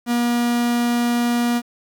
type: tone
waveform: 45% pulse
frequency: 239.2 Hz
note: A#3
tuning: 45 cents sharp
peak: -17 dBFS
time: 0.06-1.62 s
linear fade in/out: 50 ms
effects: 8-bit